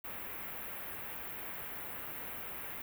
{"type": "band-stop noise", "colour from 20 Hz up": "white", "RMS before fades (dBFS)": -43, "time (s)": [0.04, 2.82], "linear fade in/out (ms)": 5, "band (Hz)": [2500, 14000], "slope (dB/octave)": 24, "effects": []}